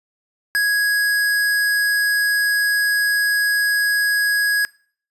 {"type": "tone", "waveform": "square", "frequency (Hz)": 1661.2, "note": "G#6", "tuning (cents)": 0, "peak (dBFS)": -16, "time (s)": [0.55, 4.65], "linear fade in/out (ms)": 0, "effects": ["noise-tail reverb RT60 0.5 s tail -24 dB re dry", "resampled to 32000 Hz"]}